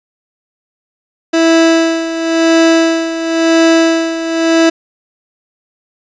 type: tone with tremolo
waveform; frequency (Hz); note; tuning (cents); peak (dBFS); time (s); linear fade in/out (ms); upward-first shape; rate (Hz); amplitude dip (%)
30% pulse; 328.4; E4; -6; -3; 1.33-4.7; 10; sine; 0.96; 70
effects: resampled to 16000 Hz + 7-bit